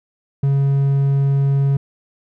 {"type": "tone", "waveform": "triangle", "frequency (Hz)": 138.59, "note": "C#3", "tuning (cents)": 0, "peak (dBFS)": -11, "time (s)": [0.43, 1.77], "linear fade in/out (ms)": 5, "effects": []}